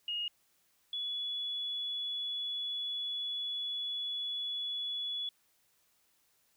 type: tone pair in turn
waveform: sine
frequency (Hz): 2864 / 3406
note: F7 / G#7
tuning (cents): +43 / +43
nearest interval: minor third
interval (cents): 300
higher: second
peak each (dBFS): -33 / -34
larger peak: first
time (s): 0.08-0.28 / 0.93-5.29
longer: second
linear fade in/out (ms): 2
effects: white hiss -72 dBFS RMS until 6.56 s